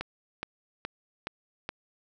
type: click train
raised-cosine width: 0.3 ms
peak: -17 dBFS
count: 5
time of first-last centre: 0.01-1.691 s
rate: 2.38 Hz
effects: none